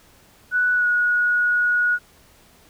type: tone with pitch glide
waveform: sine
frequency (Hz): 1480 to 1454.6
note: F#6 to F#6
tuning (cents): 0 to -30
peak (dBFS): -16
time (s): 0.51-1.99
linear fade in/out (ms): 50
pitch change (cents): -30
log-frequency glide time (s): 0.74-0.87
effects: pink hiss -53 dBFS RMS until 2.69 s